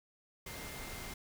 sine tone in noise, 2101 Hz, C7, 7 cents sharp, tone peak -52 dBFS, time 0.46-1.14 s, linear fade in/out 5 ms, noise pink, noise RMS -45 dBFS, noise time 0.46-1.14 s, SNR -10 dB, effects none

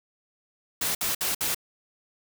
white noise bursts, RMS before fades -27 dBFS, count 4, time 0.81-1.547 s, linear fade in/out 5 ms, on 140 ms, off 59 ms, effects none

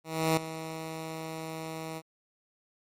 10% pulse tone with ADSR envelope, 160.4 Hz, E3, 47 cents flat, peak -14 dBFS, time 0.04-2.02 s, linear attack 330 ms, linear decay 3 ms, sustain -14 dB, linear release 47 ms, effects MP3 64 kbps

